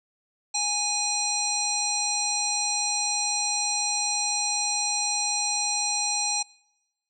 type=harmonic tone with a mistuned harmonic; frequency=826 Hz; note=G#5; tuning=10 cents flat; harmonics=1 / 3 / 5 / 7 / 9 / 10; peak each=-32 / -35 / -29 / -28 / -31 / -35 dBFS; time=0.54-6.43 s; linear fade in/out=10 ms; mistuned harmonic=10; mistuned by=-29 cents; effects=noise-tail reverb RT60 1.0 s tail -26 dB re dry

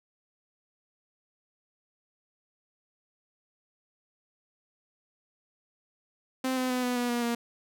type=tone with pitch steps; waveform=sawtooth; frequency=259.7 / 255.5 / 251.4 / 247.4 / 243.4 / 239.5 / 235.7 Hz; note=C4 / C4 / B3 / B3 / B3 / A#3 / A#3; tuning=-13 / -41 / +31 / +3 / -25 / +47 / +19 cents; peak=-23 dBFS; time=6.44-7.35 s; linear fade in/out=5 ms; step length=130 ms; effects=none

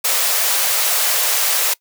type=high-pass noise; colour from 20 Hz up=white; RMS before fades=-17 dBFS; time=0.04-1.74 s; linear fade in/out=10 ms; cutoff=450 Hz; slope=48 dB/octave; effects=noise-tail reverb RT60 0.1 s tail -22 dB re dry

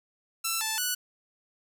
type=tone with pitch steps; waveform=5% pulse; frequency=1337 / 878 / 1478 Hz; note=E6 / A5 / F#6; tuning=+24 / -4 / -2 cents; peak=-16 dBFS; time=0.44-0.95 s; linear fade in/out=10 ms; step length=170 ms; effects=none

